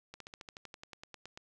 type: slowing click train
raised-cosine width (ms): 0.2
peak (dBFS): -29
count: 15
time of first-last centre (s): 0.14-1.375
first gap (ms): 63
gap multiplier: 1.05
effects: none